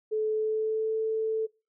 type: tone with pitch glide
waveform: sine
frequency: 432.9 to 441 Hz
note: A4 to A4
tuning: -28 to +4 cents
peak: -25 dBFS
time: 0.11-1.47 s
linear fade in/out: 20 ms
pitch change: +32 cents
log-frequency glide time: 0.33-0.96 s
effects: noise-tail reverb RT60 0.3 s tail -23 dB re dry